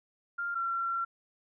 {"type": "tone pair in turn", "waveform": "sine", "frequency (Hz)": [1396.9, 1363.4], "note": ["F6", "F6"], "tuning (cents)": [0, -42], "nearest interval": "unison", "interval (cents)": 42, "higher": "first", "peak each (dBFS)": [-31, -29], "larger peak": "second", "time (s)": [[0.38, 0.55], [0.55, 1.05]], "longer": "second", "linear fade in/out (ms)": 10, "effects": []}